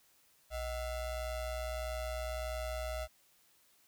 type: ring-modulated tone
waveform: square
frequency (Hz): 344.8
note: F4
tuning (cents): -22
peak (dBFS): -34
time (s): 0.5-3.08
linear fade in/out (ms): 50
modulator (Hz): 284
effects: white hiss -68 dBFS RMS until 3.87 s